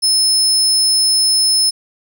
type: tone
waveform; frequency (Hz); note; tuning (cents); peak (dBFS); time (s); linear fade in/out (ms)
30% pulse; 5220; E8; -18; -7; 0.02-1.71; 20
effects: none